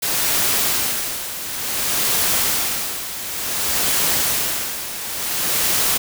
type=noise with tremolo; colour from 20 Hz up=white; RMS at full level=-18 dBFS; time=0.02-5.98 s; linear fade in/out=10 ms; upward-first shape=sine; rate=0.56 Hz; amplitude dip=70%; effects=none